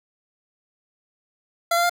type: tone with pitch steps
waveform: 25% pulse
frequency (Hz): 681 / 690.5 / 700.1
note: F5 / F5 / F5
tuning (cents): -44 / -20 / +4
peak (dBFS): -14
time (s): 1.71-1.896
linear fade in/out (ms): 5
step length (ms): 62
effects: none